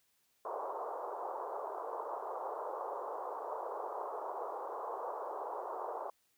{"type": "band-pass noise", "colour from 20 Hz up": "white", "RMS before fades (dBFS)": -41, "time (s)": [0.45, 6.1], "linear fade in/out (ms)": 2, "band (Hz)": [400, 1100], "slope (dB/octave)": 48, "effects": ["white hiss -75 dBFS RMS until 6.37 s"]}